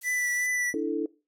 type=noise; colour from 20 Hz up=violet; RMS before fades=-40 dBFS; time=0.01-0.47 s; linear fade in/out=10 ms
type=tone with vibrato; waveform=square; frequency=1975.5 Hz; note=B6; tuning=in tune; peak=-26 dBFS; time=0.03-0.74 s; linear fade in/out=50 ms; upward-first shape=triangle; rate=2.7 Hz; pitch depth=21 cents each way
type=chord; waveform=sine; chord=D suspended second; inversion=none; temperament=equal; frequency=293.7 / 329.6 / 440 Hz; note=D4 / E4 / A4; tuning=0 / 0 / 0 cents; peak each=-30 dBFS; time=0.74-1.06 s; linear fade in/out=2 ms
effects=noise-tail reverb RT60 0.3 s tail -20 dB re dry + low-pass 12000 Hz 12 dB/octave